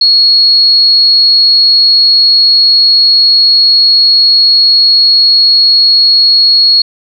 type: tone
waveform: sine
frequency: 4326 Hz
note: C#8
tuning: 43 cents flat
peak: -3 dBFS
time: 0.01-6.82 s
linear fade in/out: 5 ms
effects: none